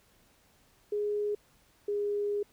sine tone pair in turn, 415.3 / 410.5 Hz, G#4 / G#4, 0 / -20 cents, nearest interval unison, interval 20 cents, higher first, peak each -28 dBFS, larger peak neither, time 0.92-1.35 / 1.88-2.43 s, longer second, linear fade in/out 5 ms, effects pink hiss -65 dBFS RMS until 2.52 s

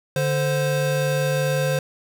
square tone pair together, 146.6 / 522.4 Hz, D3 / C5, -3 / -3 cents, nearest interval octave + minor seventh, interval 2200 cents, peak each -23 dBFS, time 0.16-1.79 s, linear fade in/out 2 ms, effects none

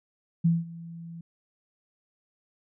sine tone with ADSR envelope, 167.4 Hz, E3, 27 cents sharp, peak -17 dBFS, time 0.44-1.21 s, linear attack 14 ms, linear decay 190 ms, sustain -21 dB, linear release 4 ms, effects none

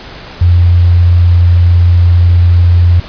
sine tone, 87.31 Hz, F2, in tune, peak -3 dBFS, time 0.41-3 s, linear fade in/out 5 ms, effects pink hiss -29 dBFS RMS until 3.08 s + resampled to 11025 Hz

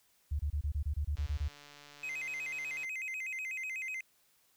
sine tone bursts, 73.42 Hz, D2, in tune, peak -30 dBFS, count 11, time 0.31-1.484 s, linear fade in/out 10 ms, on 84 ms, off 25 ms
click train, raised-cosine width 0.2 ms, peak -36 dBFS, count 244, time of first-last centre 1.17-2.846 s, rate 145 Hz
triangle tone with vibrato, 2294 Hz, D7, 41 cents flat, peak -35 dBFS, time 2.03-4.01 s, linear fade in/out 5 ms, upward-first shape square, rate 8.1 Hz, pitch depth 170 cents each way
effects white hiss -70 dBFS RMS until 4.56 s

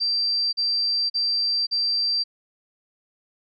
sine tone bursts, 4699 Hz, D8, in tune, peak -20 dBFS, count 4, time 0-2.24 s, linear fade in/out 20 ms, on 530 ms, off 40 ms, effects none

